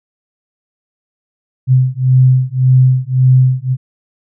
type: beating tone pair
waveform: sine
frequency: 128.1 / 129.9 Hz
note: C3 / C3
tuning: -36 / -12 cents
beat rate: 1.8 Hz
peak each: -10 dBFS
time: 1.67-3.77 s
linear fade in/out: 50 ms
effects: none